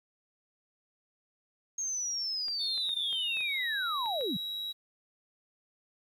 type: linear sweep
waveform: sine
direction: down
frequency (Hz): 6510 to 148.6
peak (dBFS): -31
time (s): 1.78-4.37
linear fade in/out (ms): 5
type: clicks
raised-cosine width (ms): 0.3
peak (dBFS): -32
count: 8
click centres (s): 2.483 / 2.778 / 2.892 / 3.128 / 3.37 / 3.407 / 4.059 / 4.21
type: tone with pitch glide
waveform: triangle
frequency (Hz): 3628 to 3866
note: A#7 to B7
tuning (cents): -48 to -38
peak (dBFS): -33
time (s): 2.59-4.73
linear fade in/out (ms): 20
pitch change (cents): +110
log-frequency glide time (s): 3.13-3.74
effects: 10-bit